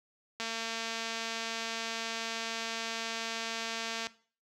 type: click train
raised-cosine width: 0.2 ms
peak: -19 dBFS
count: 834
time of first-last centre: 0.4-4.07 s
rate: 227 Hz
effects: noise-tail reverb RT60 0.4 s tail -17 dB re dry + high-pass 80 Hz 12 dB/octave